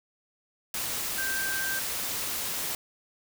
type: tone in noise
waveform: sine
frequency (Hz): 1568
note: G6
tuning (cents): 0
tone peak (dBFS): -30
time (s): 1.18-1.79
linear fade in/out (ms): 2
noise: white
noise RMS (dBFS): -32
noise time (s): 0.74-2.75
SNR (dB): -1
effects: none